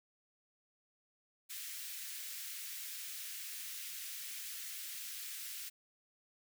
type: high-pass noise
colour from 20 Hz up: white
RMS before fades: -45 dBFS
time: 1.49-5.7 s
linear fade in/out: 20 ms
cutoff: 1700 Hz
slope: 24 dB/octave
effects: none